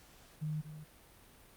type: tone with echo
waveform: sine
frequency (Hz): 153.4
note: D#3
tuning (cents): -24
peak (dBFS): -34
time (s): 0.41-0.62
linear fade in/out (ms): 20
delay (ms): 230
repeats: 1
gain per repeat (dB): -11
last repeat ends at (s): 0.85
effects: pink hiss -60 dBFS RMS until 1.56 s + Opus 48 kbps